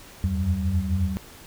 sine tone cluster, 80 / 87.4 / 91.4 / 190.7 Hz, D#2 / F2 / F#2 / G3, +49 / +2 / -21 / -47 cents, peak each -27 dBFS, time 0.24-1.17 s, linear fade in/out 0 ms, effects pink hiss -46 dBFS RMS until 1.46 s

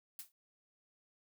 blue noise with exponential decay, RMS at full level -42 dBFS, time 0.19-0.32 s, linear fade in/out 1 ms, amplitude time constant 27 ms, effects none

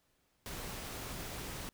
pink noise, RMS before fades -43 dBFS, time 0.46-1.69 s, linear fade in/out 0 ms, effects pink hiss -75 dBFS RMS until 1.73 s

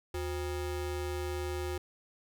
square ring-modulated tone, 220 Hz, A3, in tune, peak -31 dBFS, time 0.14-1.78 s, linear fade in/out 5 ms, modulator 141 Hz, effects none

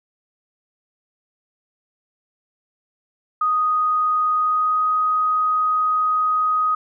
sine tone with pitch glide, 1244.5 to 1252.4 Hz, D#6 to D#6, 0 to +11 cents, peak -16 dBFS, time 3.41-6.75 s, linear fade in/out 5 ms, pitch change +11 cents, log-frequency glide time 4.35-4.86 s, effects none

